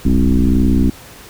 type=tone with frequency modulation; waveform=sine; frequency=135.5 Hz; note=C#3; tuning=39 cents flat; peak=-9 dBFS; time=0.05-0.9 s; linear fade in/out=5 ms; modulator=61.7 Hz; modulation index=2.7; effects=pink hiss -38 dBFS RMS until 1.29 s